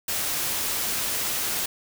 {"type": "noise", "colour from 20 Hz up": "white", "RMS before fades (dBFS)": -27, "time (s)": [0.08, 1.66], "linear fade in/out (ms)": 5, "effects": []}